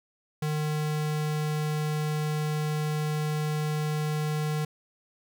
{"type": "tone", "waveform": "square", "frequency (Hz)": 152.2, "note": "D#3", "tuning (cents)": -38, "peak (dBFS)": -27, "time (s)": [0.42, 4.65], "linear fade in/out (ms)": 5, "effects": []}